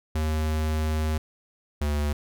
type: tone pair in turn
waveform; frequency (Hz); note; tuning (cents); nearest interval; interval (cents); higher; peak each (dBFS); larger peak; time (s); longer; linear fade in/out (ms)
square; 77.78 / 73.8; D#2 / D2; 0 / +9; minor second; 91; first; -24; neither; 0.15-1.18 / 1.81-2.13; first; 5
effects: none